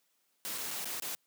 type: noise with dropouts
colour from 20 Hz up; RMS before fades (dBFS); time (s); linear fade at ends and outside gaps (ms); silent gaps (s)
white; -38; 0.45-1.15; 0; 0.578-0.582 / 0.707-0.711 / 0.845-0.855 / 0.999-1.022
effects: white hiss -75 dBFS RMS until 1.26 s + high-pass 150 Hz 12 dB/octave